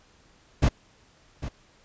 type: noise with echo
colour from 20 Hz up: brown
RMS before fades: -19 dBFS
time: 0.62-0.69 s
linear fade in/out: 10 ms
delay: 800 ms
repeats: 1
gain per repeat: -13 dB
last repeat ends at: 1.49 s
effects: pink hiss -59 dBFS RMS until 1.84 s + resampled to 16000 Hz